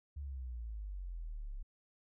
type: exponential sweep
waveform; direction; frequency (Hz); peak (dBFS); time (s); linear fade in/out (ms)
sine; down; 73.42 to 32.73; -40; 0.16-1.63; 10
effects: none